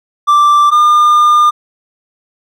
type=tone pair in turn; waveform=triangle; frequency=1174.7 / 1206.3 Hz; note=D6 / D6; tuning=0 / +46 cents; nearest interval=unison; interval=46 cents; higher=second; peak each=-3 dBFS; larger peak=neither; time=0.27-0.71 / 0.71-1.51 s; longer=second; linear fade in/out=20 ms; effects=none